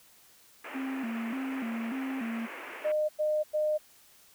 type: band-pass noise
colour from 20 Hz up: white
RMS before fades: -43 dBFS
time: 0.64-2.92 s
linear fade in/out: 5 ms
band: 260 to 2600 Hz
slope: 48 dB/octave
type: tone with vibrato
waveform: triangle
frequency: 246.9 Hz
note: B3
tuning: in tune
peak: -30 dBFS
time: 0.74-2.47 s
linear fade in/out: 20 ms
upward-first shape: square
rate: 1.7 Hz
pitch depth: 130 cents each way
type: tone bursts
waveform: sine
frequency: 610 Hz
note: D#5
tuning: 34 cents flat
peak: -25 dBFS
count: 3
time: 2.84-3.782 s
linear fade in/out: 20 ms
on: 250 ms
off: 96 ms
effects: white hiss -59 dBFS RMS until 4.34 s